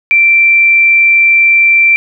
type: tone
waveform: sine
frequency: 2349 Hz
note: D7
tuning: in tune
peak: -4 dBFS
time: 0.11-1.96 s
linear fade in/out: 0 ms
effects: none